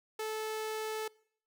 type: tone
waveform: sawtooth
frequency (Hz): 435.6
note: A4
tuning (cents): -17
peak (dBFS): -31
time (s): 0.19-1.08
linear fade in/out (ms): 5
effects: noise-tail reverb RT60 0.6 s tail -24 dB re dry